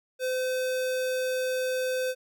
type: tone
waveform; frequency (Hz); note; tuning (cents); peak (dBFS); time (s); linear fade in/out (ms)
square; 512; C5; -38; -27; 0.19-2.15; 50
effects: none